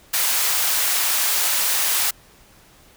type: high-pass noise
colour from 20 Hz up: white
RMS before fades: -20 dBFS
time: 0.13-2.11 s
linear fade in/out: 10 ms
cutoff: 700 Hz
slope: 12 dB/octave
effects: pink hiss -51 dBFS RMS until 2.96 s